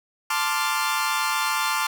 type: chord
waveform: sawtooth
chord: D minor seventh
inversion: second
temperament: equal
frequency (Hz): 880 / 1046.5 / 1174.7 / 1396.9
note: A5 / C6 / D6 / F6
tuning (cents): 0 / 0 / 0 / 0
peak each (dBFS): -24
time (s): 0.3-1.87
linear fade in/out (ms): 5
effects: none